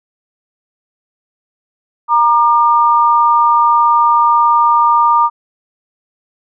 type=tone pair together; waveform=sine; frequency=938.4 / 1200 Hz; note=A#5 / D6; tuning=+11 / +37 cents; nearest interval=major third; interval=426 cents; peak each=-10 dBFS; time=2.08-5.3 s; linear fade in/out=50 ms; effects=none